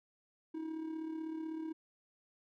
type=tone with amplitude modulation; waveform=triangle; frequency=318.9 Hz; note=D#4; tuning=43 cents sharp; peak=-34 dBFS; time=0.54-1.73 s; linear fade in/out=10 ms; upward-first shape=sine; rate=36 Hz; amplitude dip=55%; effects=none